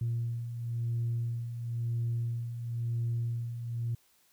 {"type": "beating tone pair", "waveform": "sine", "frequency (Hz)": [116.54, 117.52], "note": ["A#2", "A#2"], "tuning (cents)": [0, 14], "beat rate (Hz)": 0.98, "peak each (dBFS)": [-37, -30], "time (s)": [0.01, 3.95], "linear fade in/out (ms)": 5, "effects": ["tanh soft clip ceiling -25 dBFS", "white hiss -67 dBFS RMS until 4.32 s"]}